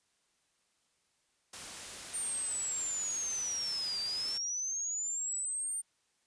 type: noise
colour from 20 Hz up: white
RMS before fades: -44 dBFS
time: 1.53-4.38 s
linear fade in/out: 5 ms
type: linear two-way sweep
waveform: sine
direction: down then up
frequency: 8940 to 4654 to 8940 Hz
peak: -33 dBFS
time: 2.13-5.82 s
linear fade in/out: 20 ms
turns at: 4.01 s
effects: white hiss -75 dBFS RMS until 6.26 s + resampled to 22050 Hz